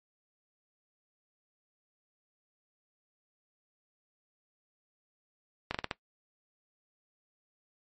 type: slowing click train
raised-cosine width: 0.3 ms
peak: -15 dBFS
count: 5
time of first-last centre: 5.71-5.912 s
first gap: 35 ms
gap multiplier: 1.25
effects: noise-tail reverb RT60 0.1 s tail -18 dB re dry + MP3 32 kbps